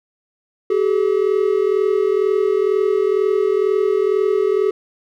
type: tone pair together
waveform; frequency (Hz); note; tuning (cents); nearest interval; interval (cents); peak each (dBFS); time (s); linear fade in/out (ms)
triangle; 384 / 426.1; G4 / G#4; -36 / +44; major second; 180; -15; 0.7-4.71; 5
effects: none